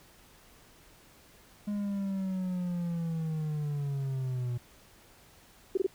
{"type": "linear sweep", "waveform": "triangle", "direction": "down", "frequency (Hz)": [207.7, 120], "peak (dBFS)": -28, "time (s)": [1.67, 4.58], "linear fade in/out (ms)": 10}
{"type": "tone bursts", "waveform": "sine", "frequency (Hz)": 380.9, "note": "G4", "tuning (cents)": -50, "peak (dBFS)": -23, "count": 3, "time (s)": [5.75, 5.866], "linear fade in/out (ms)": 5, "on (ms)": 24, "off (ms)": 22}
{"effects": ["pink hiss -58 dBFS RMS until 5.94 s"]}